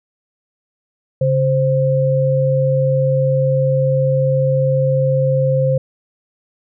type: tone pair together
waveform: sine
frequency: 138.59 / 523.8 Hz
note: C#3 / C5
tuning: 0 / +2 cents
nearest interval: octave + major seventh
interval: 2302 cents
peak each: -15 dBFS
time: 1.21-5.78 s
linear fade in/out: 5 ms
effects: none